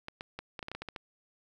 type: clicks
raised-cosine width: 0.3 ms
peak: -23 dBFS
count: 11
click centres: 0.084 / 0.209 / 0.39 / 0.592 / 0.628 / 0.684 / 0.716 / 0.75 / 0.82 / 0.887 / 0.962 s
effects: 10-bit